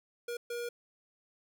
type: tone bursts at uneven times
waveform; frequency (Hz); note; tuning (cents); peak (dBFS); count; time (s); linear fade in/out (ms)
square; 477; A#4; +40; -36; 2; 0.28-0.37 / 0.5-0.69; 5
effects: none